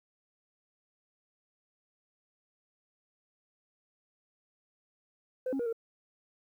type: tone with pitch steps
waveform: sine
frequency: 511 / 271.2 / 476.5 / 456.5 Hz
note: C5 / C#4 / A#4 / A#4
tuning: -41 / -38 / +38 / -36 cents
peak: -28 dBFS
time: 5.46-5.728 s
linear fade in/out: 5 ms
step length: 67 ms
effects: tanh soft clip ceiling -28 dBFS + 11-bit